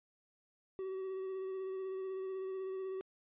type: tone with vibrato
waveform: triangle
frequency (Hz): 380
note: F#4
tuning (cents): +46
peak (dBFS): -36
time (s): 0.79-3.01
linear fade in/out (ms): 0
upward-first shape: sine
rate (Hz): 16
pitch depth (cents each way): 19
effects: resampled to 8000 Hz